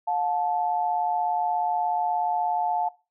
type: tone pair together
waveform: sine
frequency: 716.3 / 873 Hz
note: F5 / A5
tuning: +44 / -14 cents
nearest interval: minor third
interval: 342 cents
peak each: -26 / -25 dBFS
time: 0.07-2.89 s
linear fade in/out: 10 ms
effects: noise-tail reverb RT60 0.3 s tail -21 dB re dry